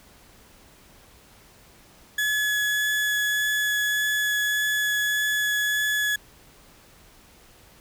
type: tone with vibrato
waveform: 35% pulse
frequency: 1700 Hz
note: G#6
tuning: 40 cents sharp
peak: -20 dBFS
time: 2.18-6.16 s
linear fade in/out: 5 ms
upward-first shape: sine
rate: 1.7 Hz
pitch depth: 8 cents each way
effects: pink hiss -53 dBFS RMS until 7.8 s